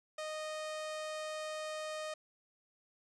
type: tone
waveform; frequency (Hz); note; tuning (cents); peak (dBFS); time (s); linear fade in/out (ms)
sawtooth; 619; D#5; -9; -35; 0.18-2.14; 5
effects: resampled to 22050 Hz + 11-bit